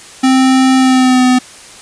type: tone with pitch glide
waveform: square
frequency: 261.6 to 252.8 Hz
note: C4 to B3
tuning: 0 to +41 cents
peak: -7 dBFS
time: 0.23-1.39 s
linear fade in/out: 10 ms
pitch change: -59 cents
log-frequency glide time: 0.77-1.24 s
effects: white hiss -35 dBFS RMS until 1.81 s + resampled to 22050 Hz